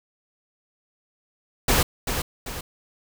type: noise with echo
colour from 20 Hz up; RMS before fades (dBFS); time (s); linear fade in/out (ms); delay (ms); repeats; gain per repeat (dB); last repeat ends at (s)
pink; -19; 1.68-1.83; 5; 390; 2; -7; 2.61
effects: none